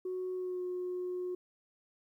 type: tone with pitch glide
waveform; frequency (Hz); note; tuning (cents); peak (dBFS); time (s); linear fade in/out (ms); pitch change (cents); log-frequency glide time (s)
sine; 368.6 to 361.8; F#4 to F#4; -7 to -39; -33; 0.05-1.35; 5; -32; 0.35-0.62
effects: tanh soft clip ceiling -31 dBFS + 12-bit